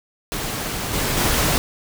pink noise with level steps, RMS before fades -26 / -22 / -19 dBFS, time 0.32-1.58 s, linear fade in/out 0 ms, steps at 0.93 / 1.17 s, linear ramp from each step 5 ms, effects none

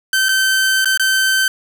sawtooth tone with dropouts, 1544 Hz, G6, 27 cents flat, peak -9 dBFS, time 0.13-1.48 s, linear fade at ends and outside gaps 2 ms, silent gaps 0.286-0.29 / 0.846-0.856 / 0.975-0.996 s, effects none

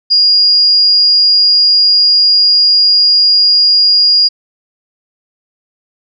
sine tone, 4851 Hz, D#8, 45 cents flat, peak -5 dBFS, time 0.1-4.29 s, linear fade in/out 20 ms, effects none

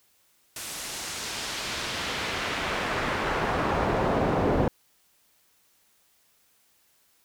brown noise with band-pass filter sweep, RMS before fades -28 dBFS, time 0.56-4.68 s, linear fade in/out 2 ms, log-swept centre 10000 to 490 Hz, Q 0.8, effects white hiss -65 dBFS RMS until 7.24 s

